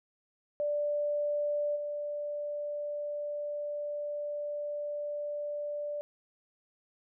sine tone with level steps, 587.3 Hz, D5, in tune, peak -28 / -33 dBFS, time 0.6-6.01 s, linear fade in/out 0 ms, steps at 1.75 s, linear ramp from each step 20 ms, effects none

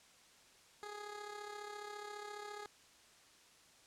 15% pulse tone with amplitude modulation, 415.3 Hz, G#4, in tune, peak -37 dBFS, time 0.83-2.66 s, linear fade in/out 0 ms, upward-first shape sine, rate 34.6 Hz, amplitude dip 55%, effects white hiss -64 dBFS RMS until 3.86 s + low-pass 8000 Hz 12 dB/octave

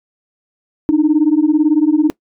sine beating tone pair, 295.7 / 313.7 Hz, D4 / D#4, +12 / +14 cents, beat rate 18 Hz, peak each -11 dBFS, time 0.89-2.1 s, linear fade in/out 0 ms, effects noise-tail reverb RT60 0.1 s tail -21 dB re dry + tanh soft clip ceiling -4 dBFS

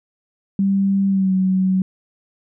sine tone with pitch glide, 196 to 187.8 Hz, G3 to F#3, 0 to +26 cents, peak -14 dBFS, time 0.59-1.82 s, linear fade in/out 2 ms, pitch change -74 cents, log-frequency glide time 1.08-1.33 s, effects none

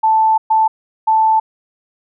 sine tone bursts at uneven times, 880 Hz, A5, in tune, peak -9 dBFS, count 3, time 0.03-0.38 / 0.5-0.68 / 1.07-1.4 s, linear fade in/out 10 ms, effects none

